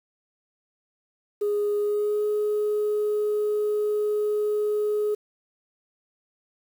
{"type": "tone with pitch glide", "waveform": "sine", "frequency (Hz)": [413.3, 420.3], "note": ["G#4", "G#4"], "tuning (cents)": [-8, 21], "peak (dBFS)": -20, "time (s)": [1.41, 5.15], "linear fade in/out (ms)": 10, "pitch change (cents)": 29, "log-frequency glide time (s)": [1.78, 2.25], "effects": ["tanh soft clip ceiling -19 dBFS", "8-bit"]}